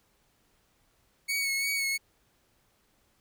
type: tone with vibrato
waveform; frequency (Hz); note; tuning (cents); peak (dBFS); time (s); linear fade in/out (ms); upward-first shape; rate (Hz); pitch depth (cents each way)
sawtooth; 2217; C#7; 0; -24; 1.28-1.98; 20; sine; 2.9; 31
effects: pink hiss -69 dBFS RMS until 3.2 s

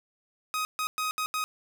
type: tone bursts at uneven times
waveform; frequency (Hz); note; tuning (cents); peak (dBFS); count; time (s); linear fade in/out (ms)
sawtooth; 1256; D#6; +16; -24; 5; 0.54-0.65 / 0.79-0.87 / 0.98-1.11 / 1.18-1.26 / 1.34-1.44; 0
effects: none

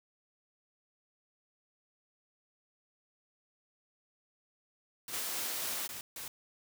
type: noise bursts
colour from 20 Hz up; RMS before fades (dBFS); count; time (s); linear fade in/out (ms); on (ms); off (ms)
white; -43; 5; 5.08-6.28; 2; 120; 150
type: high-pass noise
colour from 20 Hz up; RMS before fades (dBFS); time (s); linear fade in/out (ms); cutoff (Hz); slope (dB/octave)
white; -37; 5.12-5.88; 20; 240; 12
effects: none

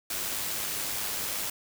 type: noise with amplitude modulation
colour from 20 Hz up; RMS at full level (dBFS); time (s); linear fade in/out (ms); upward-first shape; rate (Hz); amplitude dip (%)
white; -31; 0.1-1.5; 5; sine; 102; 30
effects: none

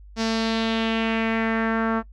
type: tone with low-pass filter sweep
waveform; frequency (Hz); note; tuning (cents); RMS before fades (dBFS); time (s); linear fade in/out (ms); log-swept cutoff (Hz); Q
sawtooth; 224.8; A3; +37; -23; 0.16-2.03; 50; 5500 to 1300; 2.6
effects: noise-tail reverb RT60 0.1 s tail -20 dB re dry + added 50 Hz sine -42 dBFS peak until 2.12 s

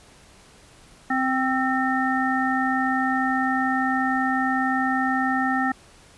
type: harmonic tone with a mistuned harmonic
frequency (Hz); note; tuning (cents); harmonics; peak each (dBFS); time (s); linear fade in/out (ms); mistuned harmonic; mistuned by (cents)
260.8; C4; -5; 1 / 3 / 5 / 7; -24 / -25 / -28 / -26; 1.1-5.72; 5; 5; +29
effects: pink hiss -51 dBFS RMS until 6.17 s + resampled to 24000 Hz

